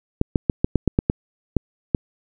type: clicks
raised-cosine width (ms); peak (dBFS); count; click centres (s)
3; -3; 10; 0.214 / 0.358 / 0.498 / 0.645 / 0.757 / 0.877 / 0.989 / 1.099 / 1.567 / 1.948
effects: none